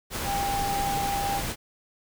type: tone in noise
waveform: sine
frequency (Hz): 798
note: G5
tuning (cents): +31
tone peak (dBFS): -26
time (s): 0.24-1.42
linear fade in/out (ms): 50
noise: pink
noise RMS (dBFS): -31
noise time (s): 0.1-1.56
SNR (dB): +2
effects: none